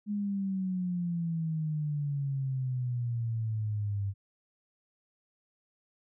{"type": "exponential sweep", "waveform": "sine", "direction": "down", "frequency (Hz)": [209, 98], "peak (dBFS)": -29, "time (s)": [0.06, 4.14], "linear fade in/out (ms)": 50, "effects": []}